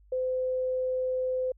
sine tone, 512 Hz, C5, 38 cents flat, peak -26 dBFS, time 0.12-1.52 s, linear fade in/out 5 ms, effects added 50 Hz sine -55 dBFS peak until 1.57 s

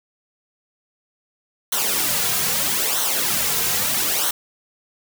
white noise with flanger, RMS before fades -21 dBFS, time 1.72-4.31 s, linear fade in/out 5 ms, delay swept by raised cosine 0.41 to 3.51 ms, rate 0.78 Hz, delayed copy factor -0.7, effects none

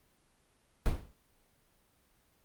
brown noise with exponential decay, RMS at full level -25 dBFS, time 0.86-1.14 s, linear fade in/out 0 ms, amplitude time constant 60 ms, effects pink hiss -70 dBFS RMS until 2.44 s + Opus 32 kbps

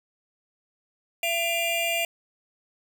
square tone cluster, 677 / 2391 / 2790 Hz, E5 / D7 / F7, +46 / +30 / -2 cents, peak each -29 dBFS, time 1.23-2.05 s, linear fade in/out 2 ms, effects none

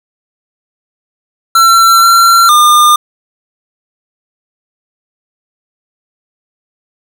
square tone with pitch steps, 1351 / 1365 / 1206 Hz, E6 / F6 / D6, +42 / -40 / +46 cents, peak -4 dBFS, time 1.55-2.96 s, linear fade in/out 5 ms, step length 470 ms, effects none

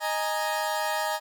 30% pulse chord, D# suspended fourth, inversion none, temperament equal, 622.3 / 830.6 / 932.3 Hz, D#5 / G#5 / A#5, 0 / 0 / 0 cents, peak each -28 dBFS, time 0-1.2 s, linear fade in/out 50 ms, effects none

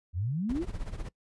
sine exponential sweep, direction up, 78.6 to 388.9 Hz, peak -28 dBFS, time 0.13-0.66 s, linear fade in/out 50 ms
brown noise with tremolo, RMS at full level -34 dBFS, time 0.49-1.09 s, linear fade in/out 5 ms, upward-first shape sine, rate 16 Hz, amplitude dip 75%
effects noise-tail reverb RT60 0.1 s tail -22 dB re dry + resampled to 24000 Hz

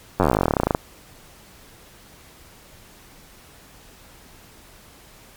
slowing click train, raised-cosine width 1 ms, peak -3 dBFS, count 26, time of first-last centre 0.2-0.749 s, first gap 10 ms, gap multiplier 1.06, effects pink hiss -48 dBFS RMS until 5.36 s + MP3 96 kbps

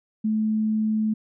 sine tone, 216.8 Hz, A3, 25 cents flat, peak -20 dBFS, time 0.24-1.14 s, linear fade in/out 10 ms, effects none

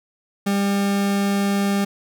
40% pulse tone, 199.6 Hz, G3, 32 cents sharp, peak -17 dBFS, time 0.46-1.85 s, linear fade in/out 10 ms, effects none

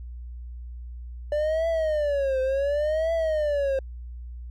triangle tone with vibrato, 587.3 Hz, D5, in tune, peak -20 dBFS, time 1.32-3.79 s, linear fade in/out 2 ms, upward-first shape triangle, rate 0.69 Hz, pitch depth 220 cents each way, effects added 60 Hz sine -35 dBFS peak until 4.5 s

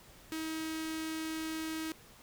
sawtooth tone with notch filter, 318.3 Hz, D#4, 39 cents sharp, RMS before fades -38 dBFS, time 0.32-1.92 s, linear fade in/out 0 ms, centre 710 Hz, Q 0.72, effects pink hiss -57 dBFS RMS until 2.22 s

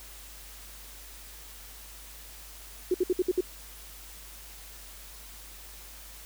sine tone bursts, 364.9 Hz, F#4, 24 cents flat, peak -21 dBFS, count 6, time 2.91-3.408 s, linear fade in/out 5 ms, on 33 ms, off 60 ms, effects added 50 Hz sine -49 dBFS peak until 6.25 s + white hiss -48 dBFS RMS until 6.25 s

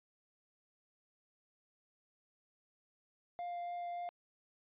triangle tone with vibrato, 700 Hz, F5, 4 cents sharp, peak -37 dBFS, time 3.39-4.09 s, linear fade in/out 0 ms, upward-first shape triangle, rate 3.5 Hz, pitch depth 8 cents each way, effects resampled to 8000 Hz

